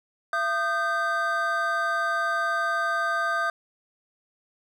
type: tone cluster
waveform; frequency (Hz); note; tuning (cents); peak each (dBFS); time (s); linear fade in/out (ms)
triangle; 675 / 1224 / 1556; E5 / D#6 / G6; +41 / -29 / -13; -28 / -25 / -25; 0.33-3.5; 2
effects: none